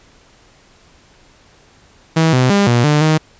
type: tone with pitch steps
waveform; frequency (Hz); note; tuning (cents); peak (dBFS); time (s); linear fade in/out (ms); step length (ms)
sawtooth; 161.6 / 127.6 / 201 / 119.9 / 149.3 / 156.2; E3 / C3 / G3 / A#2 / D3 / D#3; -34 / -43 / +44 / +49 / +29 / +7; -6; 2.16-3.18; 10; 170
effects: pink hiss -49 dBFS RMS until 3.39 s + resampled to 16000 Hz